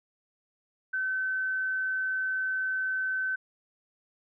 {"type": "tone", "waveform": "sine", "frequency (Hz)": 1528, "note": "G6", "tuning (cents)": -45, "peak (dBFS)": -27, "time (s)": [0.93, 3.36], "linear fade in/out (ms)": 10, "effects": []}